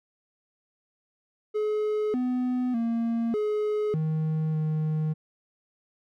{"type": "tone with pitch steps", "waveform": "triangle", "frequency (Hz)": [425.2, 250.7, 230.9, 422.7, 157.1, 155.5], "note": ["G#4", "B3", "A#3", "G#4", "D#3", "D#3"], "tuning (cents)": [41, 26, -16, 31, 17, -1], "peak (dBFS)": -22, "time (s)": [1.54, 5.14], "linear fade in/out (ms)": 20, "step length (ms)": 600, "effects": []}